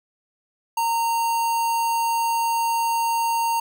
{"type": "tone with notch filter", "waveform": "square", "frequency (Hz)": 923, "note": "A#5", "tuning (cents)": -17, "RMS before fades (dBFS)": -22, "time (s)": [0.77, 3.6], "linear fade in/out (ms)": 5, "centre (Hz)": 3600, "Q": 1.4, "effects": []}